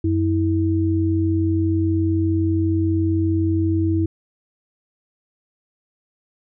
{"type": "tone pair together", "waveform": "sine", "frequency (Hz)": [92.5, 324.5], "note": ["F#2", "E4"], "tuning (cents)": [0, -27], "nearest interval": "octave + minor seventh", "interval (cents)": 2173, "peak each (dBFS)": -19, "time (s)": [0.04, 4.06], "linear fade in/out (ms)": 5, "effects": []}